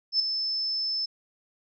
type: tone with ADSR envelope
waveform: sine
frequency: 5260 Hz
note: E8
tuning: 5 cents flat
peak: -18 dBFS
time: 0.12-1.06 s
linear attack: 78 ms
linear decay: 4 ms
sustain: -8 dB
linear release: 11 ms
effects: none